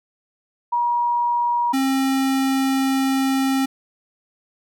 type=tone pair in turn; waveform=sine / square; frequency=956 / 267.7 Hz; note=A#5 / C4; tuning=+43 / +40 cents; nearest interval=octave + minor seventh; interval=2203 cents; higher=first; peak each=-17 / -18 dBFS; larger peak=first; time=0.72-1.73 / 1.73-3.66 s; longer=second; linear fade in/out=10 ms; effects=none